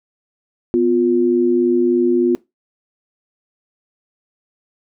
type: tone pair together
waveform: sine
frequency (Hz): 249.4 / 352.7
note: B3 / F4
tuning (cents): +17 / +17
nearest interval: tritone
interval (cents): 600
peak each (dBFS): -17 / -13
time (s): 0.74-2.35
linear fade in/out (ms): 0
effects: noise-tail reverb RT60 0.2 s tail -21 dB re dry